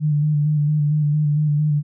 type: tone with vibrato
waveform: sine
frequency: 149.6 Hz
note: D3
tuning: 32 cents sharp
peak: -15 dBFS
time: 0-1.83 s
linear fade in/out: 50 ms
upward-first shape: square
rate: 4.4 Hz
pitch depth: 27 cents each way
effects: none